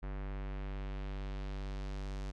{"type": "tone with low-pass filter sweep", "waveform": "square", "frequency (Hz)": 48.86, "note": "G1", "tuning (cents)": -5, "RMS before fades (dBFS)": -40, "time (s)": [0.02, 2.32], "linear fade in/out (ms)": 20, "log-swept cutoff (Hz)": [1900, 6500], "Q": 1.1, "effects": []}